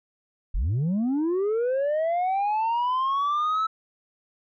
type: linear sweep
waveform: sine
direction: up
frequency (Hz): 31.61 to 1318.5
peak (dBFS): -19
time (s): 0.54-3.67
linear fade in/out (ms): 10
effects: tanh soft clip ceiling -21 dBFS